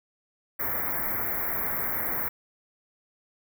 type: band-stop noise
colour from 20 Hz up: white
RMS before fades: -29 dBFS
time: 0.59-2.29 s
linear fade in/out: 10 ms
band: 2200 to 12000 Hz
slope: 96 dB/octave
effects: none